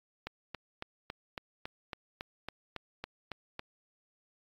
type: click train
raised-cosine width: 0.3 ms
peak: -22 dBFS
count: 13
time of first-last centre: 0.27-3.594 s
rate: 3.61 Hz
effects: AAC 32 kbps